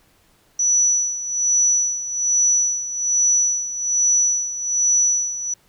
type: tone with tremolo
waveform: sine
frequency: 5920 Hz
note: F#8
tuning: in tune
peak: -13 dBFS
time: 0.59-5.54 s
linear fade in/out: 5 ms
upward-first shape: sine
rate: 1.2 Hz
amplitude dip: 75%
effects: pink hiss -58 dBFS RMS until 5.68 s